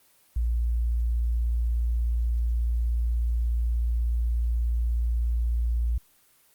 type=tone; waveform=sine; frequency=58.27 Hz; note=A#1; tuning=in tune; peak=-22 dBFS; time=0.36-5.98 s; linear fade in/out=5 ms; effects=white hiss -61 dBFS RMS until 6.54 s + Opus 24 kbps

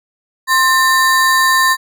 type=ring-modulated tone; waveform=square; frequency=1422 Hz; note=F6; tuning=31 cents sharp; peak=-7 dBFS; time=0.47-1.77 s; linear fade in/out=50 ms; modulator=373 Hz; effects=none

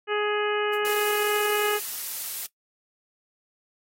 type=harmonic tone; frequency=417.9 Hz; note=G#4; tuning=11 cents sharp; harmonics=1 / 2 / 3 / 4 / 5 / 6 / 7; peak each=-25 / -33 / -31 / -31 / -37 / -36 / -36 dBFS; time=0.07-1.8 s; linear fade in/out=50 ms
type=noise with exponential decay; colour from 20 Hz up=violet; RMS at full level=-37 dBFS; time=0.73-0.85 s; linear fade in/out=5 ms; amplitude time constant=24 ms
type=noise; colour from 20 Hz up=blue; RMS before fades=-32 dBFS; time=0.85-2.46 s; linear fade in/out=0 ms
effects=noise-tail reverb RT60 0.1 s tail -20 dB re dry + AAC 48 kbps

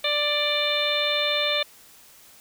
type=harmonic tone with a mistuned harmonic; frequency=589 Hz; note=D5; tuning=5 cents sharp; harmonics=1 / 2 / 3 / 4 / 5 / 6 / 7; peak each=-27 / -33 / -33 / -28 / -32 / -25 / -33 dBFS; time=0.04-1.63 s; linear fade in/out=5 ms; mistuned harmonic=6; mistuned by=+26 cents; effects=white hiss -51 dBFS RMS until 2.4 s

